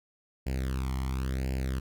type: tone with flanger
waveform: sawtooth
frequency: 65.41 Hz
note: C2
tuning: in tune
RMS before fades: -31 dBFS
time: 0.46-1.8 s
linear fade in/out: 10 ms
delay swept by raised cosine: 0.41 to 0.96 ms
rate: 0.95 Hz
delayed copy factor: +0.85
effects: none